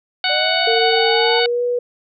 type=harmonic tone; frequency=742 Hz; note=F#5; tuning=5 cents sharp; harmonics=1 / 2 / 3 / 4 / 5 / 6; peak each=-23 / -23 / -23 / -23 / -23 / -23 dBFS; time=0.24-1.46 s; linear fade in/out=2 ms
type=linear sweep; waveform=sine; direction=up; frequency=587.3 to 890 Hz; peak=-21 dBFS; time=0.29-1.4 s; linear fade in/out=10 ms
type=tone with pitch glide; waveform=sine; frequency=454.5 to 487.1 Hz; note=A#4 to B4; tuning=-44 to -24 cents; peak=-16 dBFS; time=0.67-1.79 s; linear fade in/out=5 ms; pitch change=+120 cents; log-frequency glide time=1.11-1.63 s
effects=none